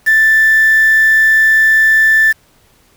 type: tone with quantisation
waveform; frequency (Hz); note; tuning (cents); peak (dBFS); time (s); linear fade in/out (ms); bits
sine; 1765; A6; +5; -6; 0.06-2.33; 20; 4
effects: pink hiss -51 dBFS RMS until 2.96 s